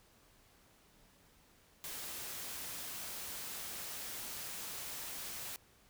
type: noise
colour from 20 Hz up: white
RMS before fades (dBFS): -44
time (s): 1.84-5.56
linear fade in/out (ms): 0
effects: pink hiss -66 dBFS RMS until 5.89 s